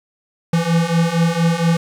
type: beating tone pair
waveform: square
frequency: 164.81 / 169.11 Hz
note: E3 / E3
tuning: 0 / +45 cents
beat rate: 4.3 Hz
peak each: -19 / -17 dBFS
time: 0.53-1.77 s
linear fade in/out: 5 ms
effects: low-pass 9000 Hz 12 dB/octave + 7-bit